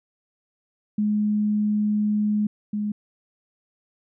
sine tone pair in turn, 210 / 209 Hz, G#3 / G#3, +19 / +11 cents, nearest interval unison, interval 8 cents, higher first, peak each -19 / -23 dBFS, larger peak first, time 0.98-2.47 / 2.73-2.92 s, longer first, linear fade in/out 5 ms, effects none

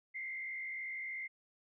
sine tone with frequency modulation, 2093 Hz, C7, in tune, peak -39 dBFS, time 0.14-1.28 s, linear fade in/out 20 ms, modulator 56.5 Hz, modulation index 1.1, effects none

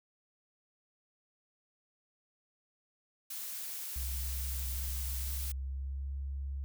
blue noise, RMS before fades -41 dBFS, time 3.3-5.52 s, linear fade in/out 5 ms
sine tone with pitch glide, 65.41 to 68.66 Hz, C2 to C#2, 0 to -16 cents, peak -35 dBFS, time 3.96-6.64 s, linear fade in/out 0 ms, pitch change +84 cents, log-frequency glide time 5.24-6.1 s
effects none

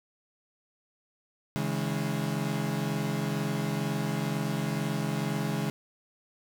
35% pulse chord, C# minor, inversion none, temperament equal with one note detuned, 138.59 / 160.68 / 207.7 Hz, C#3 / E3 / G#3, 0 / -44 / 0 cents, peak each -31 dBFS, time 1.56-5.7 s, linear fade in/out 0 ms, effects none

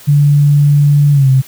sine tone with pitch glide, 145 to 132.2 Hz, D3 to C3, -22 to +18 cents, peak -5 dBFS, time 0.07-1.42 s, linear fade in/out 20 ms, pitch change -160 cents, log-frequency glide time 1.12-1.29 s, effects white hiss -37 dBFS RMS until 1.47 s

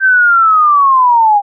sine linear sweep, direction down, 1568 to 796 Hz, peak -5 dBFS, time 0-1.42 s, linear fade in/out 50 ms, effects none

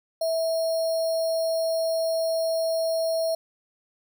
sine tone with sample-and-hold, 653 Hz, E5, 17 cents flat, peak -22 dBFS, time 0.21-3.35 s, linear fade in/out 5 ms, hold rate 4900 Hz, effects none

